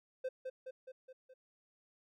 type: tone with echo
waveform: triangle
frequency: 517 Hz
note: C5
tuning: 21 cents flat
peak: -33 dBFS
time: 0.24-0.29 s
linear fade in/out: 10 ms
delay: 210 ms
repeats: 5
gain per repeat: -4 dB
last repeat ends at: 1.34 s
effects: none